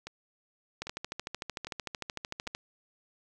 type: two click trains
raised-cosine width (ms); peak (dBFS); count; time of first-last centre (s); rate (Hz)
0.2; -18 / -23; 24 / 4; 0.82-2.549 / 0.07-2.47; 13.3 / 1.25
effects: none